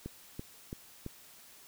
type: click train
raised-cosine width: 3 ms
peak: -26 dBFS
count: 4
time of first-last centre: 0.06-1.063 s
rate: 2.99 Hz
effects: white hiss -56 dBFS RMS until 1.67 s